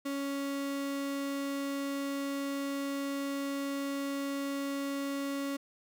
35% pulse tone, 278.4 Hz, C#4, 8 cents sharp, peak -31 dBFS, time 0.05-5.57 s, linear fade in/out 10 ms, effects none

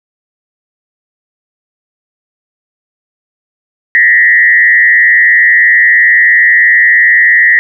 sine tone with frequency modulation, 1897 Hz, A#6, 30 cents sharp, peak -3 dBFS, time 3.95-7.59 s, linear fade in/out 0 ms, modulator 111 Hz, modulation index 1, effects none

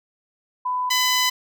sine / 10% pulse tone pair in turn, 1000 / 1004.5 Hz, B5 / B5, +21 / +29 cents, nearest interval unison, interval 8 cents, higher second, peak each -21 / -9 dBFS, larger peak second, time 0.65-0.9 / 0.9-1.3 s, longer second, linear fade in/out 10 ms, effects none

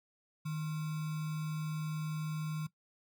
sine tone with sample-and-hold, 155.56 Hz, D#3, in tune, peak -34 dBFS, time 0.45-2.67 s, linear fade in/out 10 ms, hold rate 1225 Hz, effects noise-tail reverb RT60 0.1 s tail -18 dB re dry

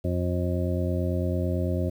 harmonic tone, 89 Hz, F2, 33 cents sharp, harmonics 1 / 2 / 3 / 4 / 6 / 7, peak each -26 / -31 / -33 / -33 / -34 / -35 dBFS, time 0.04-1.9 s, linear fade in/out 10 ms, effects 9-bit

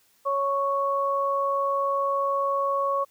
sine tone pair together, 554.4 / 1108.7 Hz, C#5 / C#6, 0 / 0 cents, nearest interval octave, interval 1200 cents, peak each -26 / -24 dBFS, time 0.25-3.05 s, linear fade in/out 20 ms, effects white hiss -63 dBFS RMS until 3.1 s

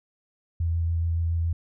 sine tone with vibrato, 83.5 Hz, E2, 23 cents sharp, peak -22 dBFS, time 0.6-1.53 s, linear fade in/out 5 ms, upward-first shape square, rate 7.1 Hz, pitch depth 11 cents each way, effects none

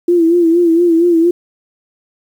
sine tone with vibrato, 339 Hz, E4, 49 cents sharp, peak -7 dBFS, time 0.08-1.31 s, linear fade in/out 5 ms, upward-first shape sine, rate 4.3 Hz, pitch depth 69 cents each way, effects 7-bit

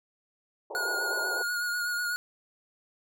pink band-pass noise, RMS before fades -37 dBFS, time 0.7-1.43 s, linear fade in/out 10 ms, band 350 to 990 Hz, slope 96 dB/octave
square tone with vibrato, 1441 Hz, F#6, 46 cents flat, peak -29 dBFS, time 0.75-2.16 s, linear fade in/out 0 ms, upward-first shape triangle, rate 8.1 Hz, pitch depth 30 cents each way
effects none

